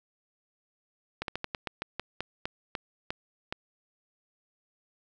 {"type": "slowing click train", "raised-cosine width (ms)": 0.3, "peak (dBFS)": -16, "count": 13, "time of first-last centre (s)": [1.22, 3.525], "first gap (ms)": 62, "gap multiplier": 1.19, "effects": []}